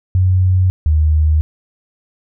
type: tone pair in turn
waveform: sine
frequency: 92.5 / 77.2 Hz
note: F#2 / D#2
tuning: 0 / -13 cents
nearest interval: minor third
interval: 313 cents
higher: first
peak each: -9 dBFS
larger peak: neither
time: 0.15-0.7 / 0.86-1.41 s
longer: neither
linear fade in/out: 0 ms
effects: none